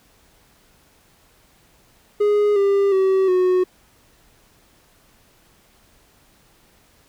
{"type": "tone with pitch steps", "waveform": "triangle", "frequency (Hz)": [414.6, 397.9, 382, 366.6], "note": ["G#4", "G4", "G4", "F#4"], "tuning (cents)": [-3, 26, -45, -16], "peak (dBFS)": -12, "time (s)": [2.2, 3.64], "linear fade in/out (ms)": 10, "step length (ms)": 360, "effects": ["pink hiss -56 dBFS RMS until 7.08 s"]}